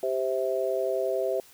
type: chord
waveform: sine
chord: C major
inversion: second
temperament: just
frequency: 392.4 / 523.3 / 654.1 Hz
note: G4 / C5 / E5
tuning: +2 / 0 / -14 cents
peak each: -29 dBFS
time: 0.03-1.4 s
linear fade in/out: 2 ms
effects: white hiss -54 dBFS RMS until 1.53 s